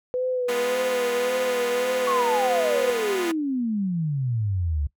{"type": "tone with vibrato", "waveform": "sine", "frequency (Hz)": 497.5, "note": "B4", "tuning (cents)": 13, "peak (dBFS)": -22, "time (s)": [0.14, 2.9], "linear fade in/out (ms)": 0, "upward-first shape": "sine", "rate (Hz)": 1.8, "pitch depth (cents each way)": 45}
{"type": "chord", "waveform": "5% pulse", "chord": "F diminished", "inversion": "first", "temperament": "equal", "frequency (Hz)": [207.7, 246.9, 349.2], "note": ["Ab3", "Cb4", "F4"], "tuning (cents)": [0, 0, 0], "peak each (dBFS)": [-23, -19, -23], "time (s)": [0.48, 3.32], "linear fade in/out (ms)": 10}
{"type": "exponential sweep", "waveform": "sine", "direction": "down", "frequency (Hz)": [1129, 69.1], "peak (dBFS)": -22, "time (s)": [2.07, 4.87], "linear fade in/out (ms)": 5}
{"effects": ["noise-tail reverb RT60 0.1 s tail -20 dB re dry"]}